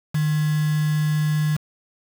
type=tone with quantisation; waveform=sine; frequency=152.5 Hz; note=D#3; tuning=34 cents flat; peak=-18 dBFS; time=0.14-1.57 s; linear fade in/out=10 ms; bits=5; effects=none